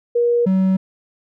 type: tone pair in turn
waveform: sine / triangle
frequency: 476.7 / 189.18 Hz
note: A#4 / F#3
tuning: +39 / +39 cents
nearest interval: octave + major third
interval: 1600 cents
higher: first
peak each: -13 / -11 dBFS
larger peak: second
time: 0.15-0.46 / 0.46-0.77 s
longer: neither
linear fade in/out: 10 ms
effects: none